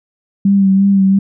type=tone with vibrato; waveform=sine; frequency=195.4 Hz; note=G3; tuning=5 cents flat; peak=-7 dBFS; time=0.45-1.19 s; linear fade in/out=5 ms; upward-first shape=sine; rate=2.9 Hz; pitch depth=31 cents each way; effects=none